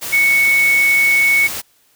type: tone in noise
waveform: sine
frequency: 2217 Hz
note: C#7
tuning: in tune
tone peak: -10 dBFS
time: 0.12-1.48 s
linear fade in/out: 20 ms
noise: white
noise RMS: -25 dBFS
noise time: 0.01-1.62 s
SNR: +12 dB
effects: white hiss -56 dBFS RMS until 1.95 s